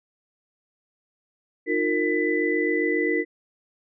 sine tone cluster, 308.6 / 356 / 461.1 / 1997 Hz, D#4 / F4 / A#4 / B6, -14 / +33 / -19 / +19 cents, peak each -26 dBFS, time 1.66-3.25 s, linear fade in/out 50 ms, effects none

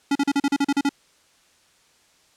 square tone bursts, 281.5 Hz, C#4, 27 cents sharp, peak -18 dBFS, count 10, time 0.11-0.892 s, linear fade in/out 5 ms, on 44 ms, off 38 ms, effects white hiss -59 dBFS RMS until 2.36 s + low-pass 8000 Hz 12 dB/octave

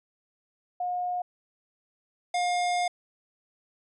sine / square tone pair in turn, 718 / 711.4 Hz, F5 / F5, +48 / +32 cents, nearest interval unison, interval 16 cents, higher first, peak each -27 / -25 dBFS, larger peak second, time 0.8-1.22 / 2.34-2.88 s, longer second, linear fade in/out 5 ms, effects resampled to 22050 Hz

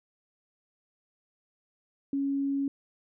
sine tone, 277.2 Hz, C#4, in tune, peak -26 dBFS, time 2.13-2.68 s, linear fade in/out 2 ms, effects none

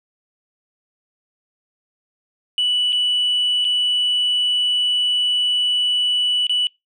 sine tone with dropouts, 2960 Hz, F#7, in tune, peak -14 dBFS, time 2.58-6.67 s, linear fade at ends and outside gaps 1 ms, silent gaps 2.923-2.928 / 3.645-3.65 / 6.469-6.495 s, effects noise-tail reverb RT60 0.2 s tail -25 dB re dry + tanh soft clip ceiling -13 dBFS

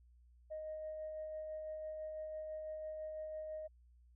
sine tone with tremolo, 622.3 Hz, D#5, in tune, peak -40 dBFS, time 0.5-3.68 s, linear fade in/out 20 ms, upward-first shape sine, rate 6 Hz, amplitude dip 25%, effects tanh soft clip ceiling -37 dBFS + added 60 Hz sine -62 dBFS peak until 4.15 s

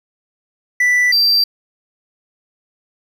triangle tone pair in turn, 1975.5 / 4699 Hz, B6 / D8, 0 / 0 cents, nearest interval octave + minor third, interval 1500 cents, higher second, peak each -9 dBFS, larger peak neither, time 0.8-1.12 / 1.12-1.44 s, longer neither, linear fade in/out 5 ms, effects none

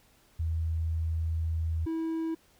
sine / triangle tone pair in turn, 81.2 / 324.8 Hz, E2 / E4, -26 / -26 cents, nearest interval 2 octaves, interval 2400 cents, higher second, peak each -27 dBFS, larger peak neither, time 0.39-1.86 / 1.86-2.35 s, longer first, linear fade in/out 10 ms, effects pink hiss -63 dBFS RMS until 2.59 s

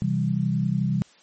sine chord, C major, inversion none, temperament equal, 130.81 / 164.81 / 196 Hz, C3 / E3 / G3, 0 / 0 / 0 cents, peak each -25 dBFS, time 0.02-1.02 s, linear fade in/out 0 ms, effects white hiss -55 dBFS RMS until 1.22 s + MP3 32 kbps

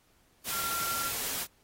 sine tone in noise, 1372 Hz, F6, 31 cents flat, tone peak -34 dBFS, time 0.5-1.12 s, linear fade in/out 50 ms, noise white, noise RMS -34 dBFS, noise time 0.44-1.47 s, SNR -3 dB, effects pink hiss -67 dBFS RMS until 1.63 s + AAC 48 kbps

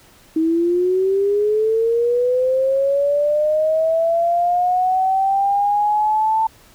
sine linear sweep, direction up, 316.3 to 891 Hz, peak -14 dBFS, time 0.36-6.47 s, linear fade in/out 5 ms, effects pink hiss -49 dBFS RMS until 6.74 s

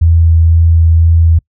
sine tone with vibrato, 82.41 Hz, E2, in tune, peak -4 dBFS, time 0.01-1.39 s, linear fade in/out 10 ms, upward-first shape sine, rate 2 Hz, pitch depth 10 cents each way, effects noise-tail reverb RT60 0.1 s tail -26 dB re dry

